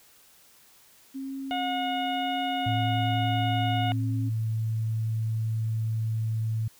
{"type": "tone with vibrato", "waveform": "sine", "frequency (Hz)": 268.7, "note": "C4", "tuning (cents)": 46, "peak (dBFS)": -32, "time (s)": [1.14, 4.3], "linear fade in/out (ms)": 20, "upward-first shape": "triangle", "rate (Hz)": 1, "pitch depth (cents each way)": 15}
{"type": "harmonic tone", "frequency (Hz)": 724, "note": "F#5", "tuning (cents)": -38, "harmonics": [1, 2, 3, 4, 5], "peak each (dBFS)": [-28, -39, -39, -35, -42], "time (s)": [1.51, 3.92], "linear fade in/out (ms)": 0}
{"type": "tone", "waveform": "sine", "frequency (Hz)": 111.2, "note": "A2", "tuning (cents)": 19, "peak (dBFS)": -25, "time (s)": [2.66, 6.68], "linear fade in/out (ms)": 5}
{"effects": ["white hiss -57 dBFS RMS until 6.79 s"]}